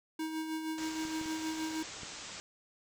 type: tone with tremolo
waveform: square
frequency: 316.9 Hz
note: D#4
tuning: 32 cents sharp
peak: -34 dBFS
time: 0.19-1.83 s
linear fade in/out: 5 ms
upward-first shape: sine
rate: 6.4 Hz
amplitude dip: 45%
type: low-pass noise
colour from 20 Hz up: white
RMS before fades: -46 dBFS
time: 0.78-2.4 s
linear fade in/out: 0 ms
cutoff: 7900 Hz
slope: 96 dB/octave
type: clicks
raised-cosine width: 3 ms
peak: -36 dBFS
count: 4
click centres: 1.052 / 1.213 / 1.259 / 2.033 s
effects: none